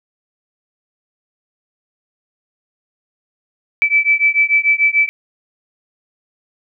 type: beating tone pair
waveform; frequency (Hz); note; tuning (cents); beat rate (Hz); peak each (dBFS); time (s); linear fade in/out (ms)
sine; 2309 / 2315.8; D7 / D7; -30 / -25; 6.8; -14; 3.82-5.09; 0
effects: none